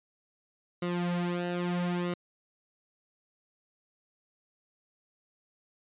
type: tone with flanger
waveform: sawtooth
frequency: 176 Hz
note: F3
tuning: 14 cents sharp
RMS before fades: -31 dBFS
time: 0.82-2.14 s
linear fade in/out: 5 ms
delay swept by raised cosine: 1.2 to 4.8 ms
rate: 0.77 Hz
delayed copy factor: -0.8
effects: resampled to 8000 Hz